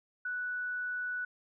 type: tone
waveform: sine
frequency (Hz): 1480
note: F#6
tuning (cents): 0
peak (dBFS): -33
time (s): 0.25-1.25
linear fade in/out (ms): 5
effects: none